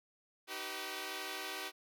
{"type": "chord", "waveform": "5% pulse", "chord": "Eb augmented", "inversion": "none", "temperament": "equal with one note detuned", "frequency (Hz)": [311.1, 383.5, 493.9], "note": ["Eb4", "G4", "B4"], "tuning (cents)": [0, -38, 0], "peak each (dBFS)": [-35, -31, -35], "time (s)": [0.47, 1.72], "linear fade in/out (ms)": 50, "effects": []}